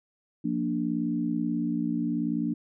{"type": "chord", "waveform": "sine", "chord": "Bb major", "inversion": "second", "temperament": "equal", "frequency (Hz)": [174.61, 233.1, 293.7], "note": ["F3", "Bb3", "D4"], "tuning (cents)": [0, 0, 0], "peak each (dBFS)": [-32, -29, -29], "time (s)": [0.44, 2.54], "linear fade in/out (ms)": 10, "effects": []}